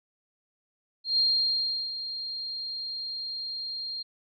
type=tone with ADSR envelope; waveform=sine; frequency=4210 Hz; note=C8; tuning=10 cents sharp; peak=-20 dBFS; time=1.04-4.03 s; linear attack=140 ms; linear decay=730 ms; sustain=-12 dB; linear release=14 ms; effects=none